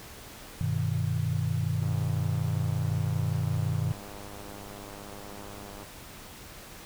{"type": "chord", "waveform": "sine", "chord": "G augmented", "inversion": "none", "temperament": "equal", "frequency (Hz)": [98, 123.47, 155.56], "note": ["G2", "B2", "D#3"], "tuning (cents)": [0, 0, 0], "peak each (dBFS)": -30, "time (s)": [0.61, 3.92], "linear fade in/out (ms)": 0}
{"type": "click train", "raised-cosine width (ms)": 1, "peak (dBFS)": -31, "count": 405, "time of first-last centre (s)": [1.83, 5.83], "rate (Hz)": 101}
{"effects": ["pink hiss -46 dBFS RMS until 6.85 s"]}